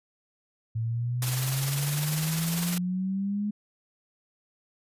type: exponential sweep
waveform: sine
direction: up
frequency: 111.7 to 209.9 Hz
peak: -26 dBFS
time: 0.75-3.51 s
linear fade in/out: 10 ms
type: noise with tremolo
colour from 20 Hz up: white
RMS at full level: -30 dBFS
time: 1.22-2.78 s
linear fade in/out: 2 ms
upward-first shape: triangle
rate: 20 Hz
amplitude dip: 50%
effects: resampled to 32000 Hz